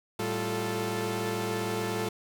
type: tone cluster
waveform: sawtooth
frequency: 110.8 / 194.8 / 349.9 / 439.1 Hz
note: A2 / G3 / F4 / A4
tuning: +13 / -11 / +3 / -4 cents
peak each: -32 / -32 / -31 / -29 dBFS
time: 0.19-2.09 s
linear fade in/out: 5 ms
effects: none